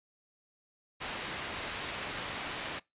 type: low-pass noise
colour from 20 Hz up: white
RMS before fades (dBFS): -39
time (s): 1-2.8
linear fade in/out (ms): 20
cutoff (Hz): 3300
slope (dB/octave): 12
effects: noise-tail reverb RT60 0.2 s tail -22 dB re dry + resampled to 8000 Hz